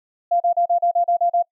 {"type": "tone bursts", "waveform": "sine", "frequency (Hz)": 694, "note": "F5", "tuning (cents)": -11, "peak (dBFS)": -14, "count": 9, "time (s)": [0.31, 1.426], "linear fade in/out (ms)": 10, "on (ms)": 92, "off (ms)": 36, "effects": ["noise-tail reverb RT60 0.1 s tail -25 dB re dry"]}